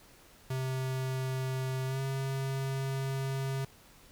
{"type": "tone with pitch glide", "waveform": "square", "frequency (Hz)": [130.9, 134.81], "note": ["C3", "C#3"], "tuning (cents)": [1, -48], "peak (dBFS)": -32, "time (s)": [0.5, 3.65], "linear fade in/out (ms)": 5, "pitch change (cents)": 51, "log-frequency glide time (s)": [1.86, 2], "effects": ["pink hiss -58 dBFS RMS until 4.11 s"]}